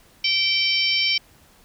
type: harmonic tone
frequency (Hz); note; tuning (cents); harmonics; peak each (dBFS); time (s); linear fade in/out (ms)
773; G5; -24; 3 / 4 / 5 / 6 / 7; -23 / -23 / -31 / -26 / -24; 0.24-1.18; 5
effects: pink hiss -54 dBFS RMS until 1.64 s